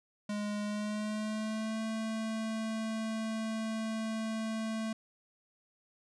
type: tone with pitch glide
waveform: square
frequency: 207.7 to 221.3 Hz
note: G#3 to A3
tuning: 0 to +10 cents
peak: -34 dBFS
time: 0.29-4.93 s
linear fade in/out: 5 ms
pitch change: +110 cents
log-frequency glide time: 0.64-1.81 s
effects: resampled to 22050 Hz